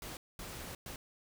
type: noise bursts at uneven times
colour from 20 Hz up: pink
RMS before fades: -45 dBFS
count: 3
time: 0.02-0.17 / 0.39-0.75 / 0.86-0.96 s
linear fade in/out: 2 ms
effects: none